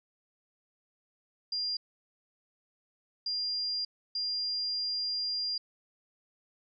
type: tone bursts at uneven times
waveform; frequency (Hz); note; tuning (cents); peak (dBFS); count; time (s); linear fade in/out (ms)
sine; 4800; D8; +37; -30; 3; 1.52-1.77 / 3.26-3.85 / 4.15-5.58; 5
effects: none